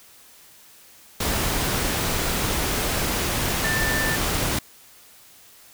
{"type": "tone in noise", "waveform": "sine", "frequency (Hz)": 1778, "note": "A6", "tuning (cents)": 18, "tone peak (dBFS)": -24, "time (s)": [3.64, 4.16], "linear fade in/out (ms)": 5, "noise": "pink", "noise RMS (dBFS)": -24, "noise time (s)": [1.2, 4.59], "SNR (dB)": -3, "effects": ["white hiss -50 dBFS RMS until 5.73 s"]}